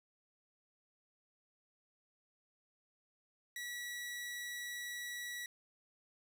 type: tone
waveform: sawtooth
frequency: 1938 Hz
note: B6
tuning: 33 cents flat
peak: -38 dBFS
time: 3.56-5.46 s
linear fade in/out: 2 ms
effects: none